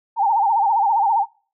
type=tone with vibrato; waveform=sine; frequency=855 Hz; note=A5; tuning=50 cents flat; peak=-14 dBFS; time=0.16-1.26 s; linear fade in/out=50 ms; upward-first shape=sine; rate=15 Hz; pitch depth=150 cents each way; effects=noise-tail reverb RT60 0.4 s tail -24 dB re dry